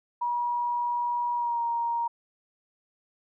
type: tone with pitch glide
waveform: sine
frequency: 961 to 937.4 Hz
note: B5 to A#5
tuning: -48 to +9 cents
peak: -25 dBFS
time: 0.21-2.08 s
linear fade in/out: 10 ms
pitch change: -43 cents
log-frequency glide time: 1.35-1.61 s
effects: none